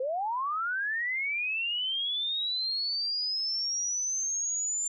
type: linear sweep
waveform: sine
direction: up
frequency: 493.9 to 7210 Hz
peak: -28 dBFS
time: 0-4.88 s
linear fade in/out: 5 ms
effects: none